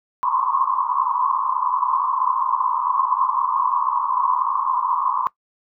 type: band-pass noise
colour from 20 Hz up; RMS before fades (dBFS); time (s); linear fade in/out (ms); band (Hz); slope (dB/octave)
pink; -21; 0.23-5.27; 0; 980 to 1100; 96
effects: noise-tail reverb RT60 0.1 s tail -19 dB re dry